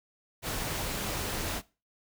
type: noise with amplitude modulation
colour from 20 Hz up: pink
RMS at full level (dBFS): -32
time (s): 0.42-1.62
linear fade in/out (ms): 50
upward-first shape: sine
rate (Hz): 235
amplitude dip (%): 35
effects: noise-tail reverb RT60 0.3 s tail -20 dB re dry